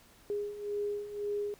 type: beating tone pair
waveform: sine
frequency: 410 / 411.9 Hz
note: G#4 / G#4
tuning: -22 / -14 cents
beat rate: 1.9 Hz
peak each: -39 / -34 dBFS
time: 0.3-1.54 s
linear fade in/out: 0 ms
effects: pink hiss -60 dBFS RMS until 1.59 s